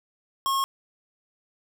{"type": "tone", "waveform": "square", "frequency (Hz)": 1085, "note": "C#6", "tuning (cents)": -37, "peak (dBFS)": -23, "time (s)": [0.46, 0.64], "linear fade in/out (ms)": 0, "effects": []}